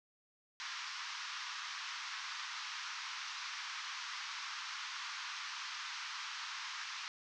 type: band-pass noise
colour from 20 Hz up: pink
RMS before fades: -44 dBFS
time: 0.6-7.08 s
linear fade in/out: 0 ms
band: 1000 to 6100 Hz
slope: 48 dB/octave
effects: none